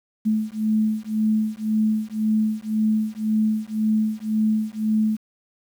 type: beating tone pair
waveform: sine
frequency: 215.7 / 217.6 Hz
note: A3 / A3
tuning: -34 / -19 cents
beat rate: 1.9 Hz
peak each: -22 dBFS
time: 0.25-5.17 s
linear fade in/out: 20 ms
effects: 8-bit